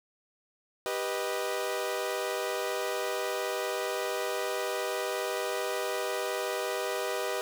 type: chord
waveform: sawtooth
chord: G augmented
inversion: none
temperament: equal with one note detuned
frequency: 392 / 491.3 / 622.3 Hz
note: G4 / B4 / D#5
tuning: 0 / -9 / 0 cents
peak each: -31 / -30 / -31 dBFS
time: 0.86-7.41 s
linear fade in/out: 0 ms
effects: none